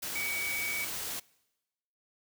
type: tone in noise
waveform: sine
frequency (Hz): 2265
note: C#7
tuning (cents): +37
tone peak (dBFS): -32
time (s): 0.15-0.85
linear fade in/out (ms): 10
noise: white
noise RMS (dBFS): -37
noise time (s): 0.02-1.2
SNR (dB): +2
effects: noise-tail reverb RT60 1.0 s tail -24 dB re dry